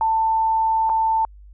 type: tone with dropouts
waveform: sine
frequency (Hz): 890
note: A5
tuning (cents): +20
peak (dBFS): -16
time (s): 0.01-1.25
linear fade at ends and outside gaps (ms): 1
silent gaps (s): 0.894-0.898
effects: added 50 Hz sine -41 dBFS peak until 1.53 s